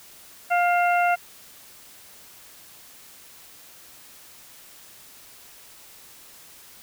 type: harmonic tone with a mistuned harmonic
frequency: 704 Hz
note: F5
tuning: 14 cents sharp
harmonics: 1 / 2 / 3 / 4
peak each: -19 / -25 / -29 / -31 dBFS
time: 0.5-1.16 s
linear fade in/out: 20 ms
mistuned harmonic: 4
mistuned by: -56 cents
effects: white hiss -48 dBFS RMS until 6.82 s